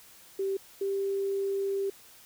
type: tone pair in turn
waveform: sine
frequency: 389 / 393.3 Hz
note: G4 / G4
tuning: -13 / +6 cents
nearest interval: unison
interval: 19 cents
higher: second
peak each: -27 dBFS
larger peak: neither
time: 0.39-0.57 / 0.81-1.9 s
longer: second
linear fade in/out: 5 ms
effects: white hiss -54 dBFS RMS until 2.25 s